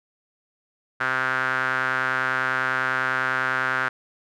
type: tone with band-pass filter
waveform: sawtooth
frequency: 130 Hz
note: C3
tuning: 11 cents flat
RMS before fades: -24 dBFS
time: 1-3.89 s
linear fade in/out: 10 ms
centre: 1500 Hz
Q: 5.2
effects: none